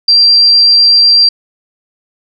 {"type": "tone", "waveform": "sine", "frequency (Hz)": 4723, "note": "D8", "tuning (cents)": 9, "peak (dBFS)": -3, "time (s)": [0.08, 1.29], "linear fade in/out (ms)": 5, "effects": []}